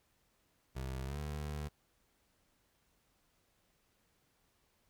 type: tone with pitch glide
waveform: 25% pulse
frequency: 65.41 to 74.27 Hz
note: C2 to D2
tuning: 0 to +20 cents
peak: -35 dBFS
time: 0.75-1.69 s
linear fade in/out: 20 ms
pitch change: +220 cents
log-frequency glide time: 1.04-1.19 s
effects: pink hiss -75 dBFS RMS until 4.89 s